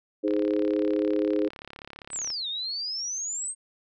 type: harmonic tone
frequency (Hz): 103.83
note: G#2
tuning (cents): 0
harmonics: 3 / 4 / 5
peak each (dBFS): -25 / -27 / -29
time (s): 0.23-1.49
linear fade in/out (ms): 20
type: click train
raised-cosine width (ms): 0.3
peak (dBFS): -25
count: 72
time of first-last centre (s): 0.28-2.303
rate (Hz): 35.1
type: exponential two-way sweep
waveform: sine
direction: down then up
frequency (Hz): 8540 to 3588 to 8540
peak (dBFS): -29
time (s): 2.1-3.55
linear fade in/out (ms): 50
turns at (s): 2.48
effects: none